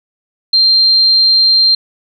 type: tone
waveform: sine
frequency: 4170 Hz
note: C8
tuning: 7 cents flat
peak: -6 dBFS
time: 0.53-1.75 s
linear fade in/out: 5 ms
effects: none